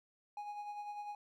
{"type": "tone with tremolo", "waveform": "triangle", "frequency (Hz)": 828, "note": "G#5", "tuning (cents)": -5, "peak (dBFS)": -38, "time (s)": [0.37, 1.15], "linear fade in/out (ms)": 2, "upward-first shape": "sine", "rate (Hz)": 10, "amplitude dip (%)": 45, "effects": []}